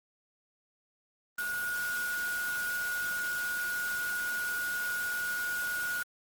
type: tone in noise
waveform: sine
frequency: 1449 Hz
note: F#6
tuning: 37 cents flat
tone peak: -31 dBFS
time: 1.38-6.03 s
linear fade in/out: 5 ms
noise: white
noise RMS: -41 dBFS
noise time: 1.38-6.03 s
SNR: +7 dB
effects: Opus 24 kbps